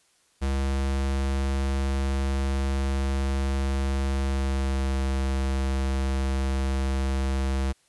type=tone with pitch glide; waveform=square; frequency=67.8 to 66.94 Hz; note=C#2 to C2; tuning=-38 to +40 cents; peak=-24 dBFS; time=0.41-7.73 s; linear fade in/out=20 ms; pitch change=-22 cents; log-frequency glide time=4.21-4.95 s; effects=white hiss -64 dBFS RMS until 7.88 s + resampled to 24000 Hz